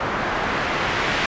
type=noise with low-pass filter sweep; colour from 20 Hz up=white; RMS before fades=-23 dBFS; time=0-1.26 s; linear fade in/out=5 ms; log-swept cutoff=1200 to 2300 Hz; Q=1; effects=resampled to 16000 Hz